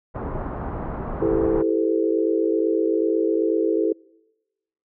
pink low-pass noise, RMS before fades -29 dBFS, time 0.14-1.63 s, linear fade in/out 20 ms, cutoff 1200 Hz, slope 24 dB/octave
sine chord, A minor seventh, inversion second, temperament equal with one note detuned, 329.6 / 392 / 440 / 514.6 Hz, E4 / G4 / A4 / C5, 0 / 0 / 0 / -29 cents, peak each -22 / -25 / -22 / -28 dBFS, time 1.21-3.93 s, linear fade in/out 10 ms
effects noise-tail reverb RT60 1.0 s tail -26 dB re dry

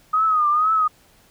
sine tone with vibrato, 1244.5 Hz, D#6, in tune, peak -15 dBFS, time 0.13-0.88 s, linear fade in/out 10 ms, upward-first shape triangle, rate 2.1 Hz, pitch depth 100 cents each way, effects pink hiss -55 dBFS RMS until 1.3 s

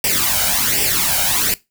white noise with flanger, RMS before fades -17 dBFS, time 0.04-1.54 s, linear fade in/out 2 ms, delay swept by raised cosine 0.37 to 1.35 ms, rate 1.3 Hz, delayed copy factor +0.7, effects noise-tail reverb RT60 0.2 s tail -19 dB re dry

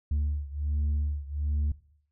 sine beating tone pair, 73 / 74.3 Hz, D2 / D2, -10 / +21 cents, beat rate 1.3 Hz, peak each -26 / -28 dBFS, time 0.11-1.72 s, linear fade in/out 5 ms, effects noise-tail reverb RT60 0.6 s tail -21 dB re dry + tanh soft clip ceiling -23 dBFS

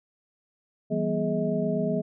sine tone cluster, 164.9 / 193.7 / 240.7 / 418.9 / 635 Hz, E3 / G3 / B3 / G#4 / D#5, +1 / -20 / -44 / +15 / +35 cents, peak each -30 dBFS, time 0.9-2.02 s, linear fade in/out 20 ms, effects none

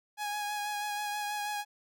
sawtooth tone with vibrato, 830.6 Hz, G#5, in tune, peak -29 dBFS, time 0.17-1.65 s, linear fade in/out 50 ms, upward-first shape sine, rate 6.2 Hz, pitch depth 19 cents each way, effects none

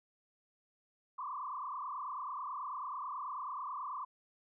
sine tone with frequency modulation, 1093 Hz, C#6, 25 cents flat, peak -38 dBFS, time 1.18-4.05 s, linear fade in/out 10 ms, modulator 29.2 Hz, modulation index 3.6, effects none

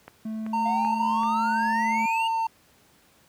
click train, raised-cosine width 0.5 ms, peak -25 dBFS, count 4, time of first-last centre 0.08-1.234 s, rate 2.6 Hz
triangle tone, 219.3 Hz, A3, 6 cents flat, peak -27 dBFS, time 0.25-2.06 s, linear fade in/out 5 ms
triangle tone with pitch glide, 915 to 903.4 Hz, A#5 to A5, -32 to +45 cents, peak -21 dBFS, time 0.53-2.47 s, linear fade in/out 5 ms, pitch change -23 cents, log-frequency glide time 1.82-2.11 s
triangle exponential sweep, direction up, 690 to 2888 Hz, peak -27 dBFS, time 0.65-2.28 s, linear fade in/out 10 ms
effects pink hiss -59 dBFS RMS until 3.28 s + high-pass 80 Hz 12 dB/octave

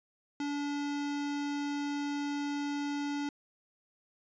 square tone, 287.8 Hz, D4, 35 cents flat, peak -33 dBFS, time 0.4-3.29 s, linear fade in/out 2 ms, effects resampled to 16000 Hz

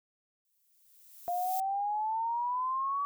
violet noise with exponential growth, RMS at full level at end -38 dBFS, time 0.45-1.6 s, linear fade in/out 1 ms, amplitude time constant 250 ms
sine exponential sweep, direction up, 698 to 1146 Hz, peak -29 dBFS, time 1.28-3.05 s, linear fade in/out 0 ms
effects none

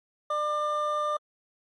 triangle tone pair together, 599 / 1196.1 Hz, D5 / D6, +34 / +31 cents, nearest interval octave, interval 1197 cents, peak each -28 / -25 dBFS, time 0.3-1.17 s, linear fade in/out 5 ms, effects MP3 48 kbps

